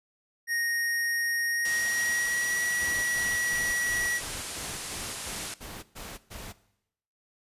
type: tone with pitch glide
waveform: square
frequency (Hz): 1864.7 to 1927.1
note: A#6 to B6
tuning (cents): 0 to -43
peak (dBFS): -27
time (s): 0.47-4.21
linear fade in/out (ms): 50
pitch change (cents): +57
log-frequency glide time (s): 1.5-2.53
type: low-pass noise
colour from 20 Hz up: white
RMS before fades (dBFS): -38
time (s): 1.65-5.54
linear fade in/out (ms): 2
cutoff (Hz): 11000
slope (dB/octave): 48
type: noise bursts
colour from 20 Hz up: pink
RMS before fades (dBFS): -41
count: 11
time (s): 2.8-6.53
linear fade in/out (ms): 20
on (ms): 230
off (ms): 120
effects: noise-tail reverb RT60 0.8 s tail -18 dB re dry + resampled to 32000 Hz